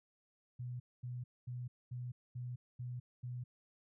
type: tone bursts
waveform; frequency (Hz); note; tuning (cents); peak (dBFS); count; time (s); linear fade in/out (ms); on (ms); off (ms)
sine; 123.47; B2; 0; -40; 7; 0.59-3.44; 10; 210; 230
effects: none